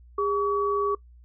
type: tone pair together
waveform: sine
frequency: 406.3 / 1135.3 Hz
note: G#4 / C#6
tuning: -38 / +41 cents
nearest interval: octave + tritone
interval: 1779 cents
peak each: -25 dBFS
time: 0.18-0.95 s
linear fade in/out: 5 ms
effects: noise-tail reverb RT60 0.1 s tail -22 dB re dry + added 60 Hz sine -48 dBFS peak until 1.24 s